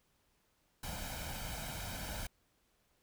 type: noise with comb filter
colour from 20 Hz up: pink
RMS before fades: -42 dBFS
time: 0.83-2.27 s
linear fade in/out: 5 ms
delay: 1.3 ms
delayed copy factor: +0.65
effects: pink hiss -75 dBFS RMS until 3.02 s